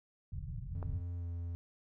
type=low-pass noise; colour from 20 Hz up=white; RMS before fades=-41 dBFS; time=0.32-1.01 s; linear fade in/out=5 ms; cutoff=150 Hz; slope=48 dB/octave
type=tone with pitch glide; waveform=triangle; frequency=87.31 to 85.81 Hz; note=F2 to F2; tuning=0 to -30 cents; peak=-35 dBFS; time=0.75-1.55 s; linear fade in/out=0 ms; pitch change=-30 cents; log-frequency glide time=1.17-1.25 s
type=click; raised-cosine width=1 ms; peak=-30 dBFS; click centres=0.828 s
effects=none